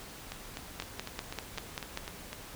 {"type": "two click trains", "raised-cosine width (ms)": 0.2, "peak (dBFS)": [-17, -21], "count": [7, 9], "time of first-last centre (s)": [[0.8, 1.974], [0.32, 2.33]], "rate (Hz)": [5.11, 3.98], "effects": ["pink hiss -47 dBFS RMS until 2.55 s"]}